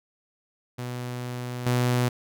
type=tone with level steps; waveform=sawtooth; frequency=123.47 Hz; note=B2; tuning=in tune; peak=-27 / -17 dBFS; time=0.78-2.09 s; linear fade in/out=10 ms; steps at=1.66 s; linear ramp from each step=5 ms; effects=none

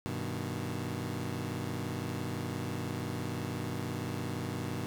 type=chord; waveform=20% pulse; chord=G augmented; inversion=none; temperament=equal with one note detuned; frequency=98 / 123.97 / 155.56 Hz; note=G2 / B2 / D#3; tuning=0 / +7 / 0 cents; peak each=-34 / -33 / -35 dBFS; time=0.06-4.86 s; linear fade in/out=0 ms; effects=none

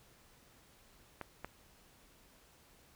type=clicks; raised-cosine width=0.5 ms; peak=-26 dBFS; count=2; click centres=1.213 / 1.446 s; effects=pink hiss -64 dBFS RMS until 2.95 s

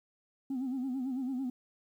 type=tone with vibrato; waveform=sine; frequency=259.6 Hz; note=C4; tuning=13 cents flat; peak=-30 dBFS; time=0.5-1.5 s; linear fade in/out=5 ms; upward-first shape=sine; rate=9 Hz; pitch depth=95 cents each way; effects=tanh soft clip ceiling -30 dBFS + 11-bit

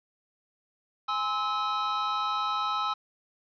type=chord; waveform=square; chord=Ab augmented; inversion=none; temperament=just; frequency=830.6 / 1038.3 / 1297.8 Hz; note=Ab5 / C6 / E6; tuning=0 / -14 / -27 cents; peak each=-35 / -35 / -29 dBFS; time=1.08-2.94 s; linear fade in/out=10 ms; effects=resampled to 11025 Hz + 9-bit

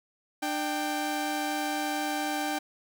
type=tone pair together; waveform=sawtooth; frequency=299.3 / 784 Hz; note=D4 / G5; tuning=+33 / 0 cents; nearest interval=octave + perfect fourth; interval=1667 cents; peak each=-28 / -27 dBFS; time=0.42-2.59 s; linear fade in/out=10 ms; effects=none

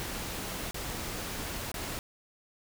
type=noise with dropouts; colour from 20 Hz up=pink; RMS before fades=-37 dBFS; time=0-1.99 s; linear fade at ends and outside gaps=0 ms; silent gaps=0.71-0.744 / 1.717-1.742 s; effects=none

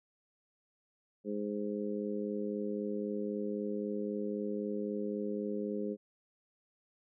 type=harmonic tone; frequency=103.83 Hz; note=G#2; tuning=in tune; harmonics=2 / 3 / 4 / 5; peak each=-37 / -41 / -38 / -42 dBFS; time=1.24-5.97 s; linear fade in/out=50 ms; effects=none

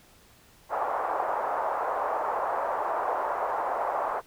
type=band-pass noise; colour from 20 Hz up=pink; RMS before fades=-29 dBFS; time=0.69-4.22 s; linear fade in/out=50 ms; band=610 to 1100 Hz; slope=24 dB/octave; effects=pink hiss -57 dBFS RMS until 4.26 s

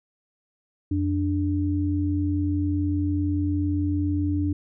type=tone pair together; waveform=sine; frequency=88.9 / 293.7 Hz; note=F2 / D4; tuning=+31 / 0 cents; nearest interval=octave + major sixth; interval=2069 cents; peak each=-24 dBFS; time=0.91-4.53 s; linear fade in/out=5 ms; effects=none

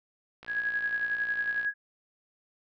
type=click train; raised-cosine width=0.3 ms; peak=-30 dBFS; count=72; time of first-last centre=0.43-1.648 s; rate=58.3 Hz
type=tone with tremolo; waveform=sine; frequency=1661.2 Hz; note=G#6; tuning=in tune; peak=-25 dBFS; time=0.47-1.74 s; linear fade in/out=50 ms; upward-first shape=sine; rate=11 Hz; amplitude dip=55%
effects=none

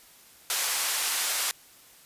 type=band-pass noise; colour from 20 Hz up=white; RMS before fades=-28 dBFS; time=0.5-1.51 s; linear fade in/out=0 ms; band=730 to 12000 Hz; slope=12 dB/octave; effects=white hiss -54 dBFS RMS until 2.05 s + resampled to 32000 Hz

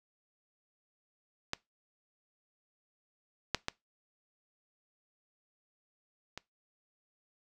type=clicks; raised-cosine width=0.2 ms; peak=-15 / -10 / -15 / -23 dBFS; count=4; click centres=1.534 / 3.547 / 3.684 / 6.376 s; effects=noise-tail reverb RT60 0.2 s tail -22 dB re dry

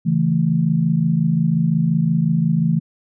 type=chord; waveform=sine; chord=A major; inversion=first; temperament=equal with one note detuned; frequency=139.15 / 164.81 / 220 Hz; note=C#3 / E3 / A3; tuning=+7 / 0 / 0 cents; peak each=-22 / -16 / -21 dBFS; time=0.05-2.8 s; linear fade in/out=20 ms; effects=none

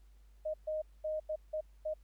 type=tone bursts at uneven times; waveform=sine; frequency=620 Hz; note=D#5; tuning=6 cents flat; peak=-33 dBFS; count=6; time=0.45-0.54 / 0.67-0.82 / 1.04-1.2 / 1.29-1.36 / 1.53-1.61 / 1.85-1.94 s; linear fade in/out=10 ms; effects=added 50 Hz sine -57 dBFS peak until 2.03 s + pink hiss -75 dBFS RMS until 2.03 s

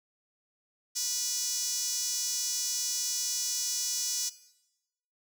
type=tone with high-pass filter; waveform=sawtooth; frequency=490.2 Hz; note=B4; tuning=13 cents flat; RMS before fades=-32 dBFS; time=0.95-4.3 s; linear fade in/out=20 ms; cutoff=5800 Hz; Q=3.9; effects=noise-tail reverb RT60 0.9 s tail -17 dB re dry

